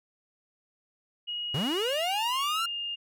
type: tone with pitch glide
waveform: sine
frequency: 2889 to 2823 Hz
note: F#7 to F7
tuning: -42 to +18 cents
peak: -31 dBFS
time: 1.27-2.96 s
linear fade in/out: 20 ms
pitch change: -40 cents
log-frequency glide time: 1.8-1.99 s
type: linear sweep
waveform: 45% pulse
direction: up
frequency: 115.2 to 1390 Hz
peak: -28 dBFS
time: 1.54-2.66 s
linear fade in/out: 5 ms
effects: none